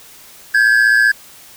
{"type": "tone pair together", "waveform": "triangle", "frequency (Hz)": [1578.6, 1694], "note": ["G6", "G#6"], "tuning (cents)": [12, 34], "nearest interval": "minor second", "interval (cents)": 122, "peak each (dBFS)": -10, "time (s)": [0.54, 1.12], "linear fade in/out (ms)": 10, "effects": ["white hiss -41 dBFS RMS until 1.56 s"]}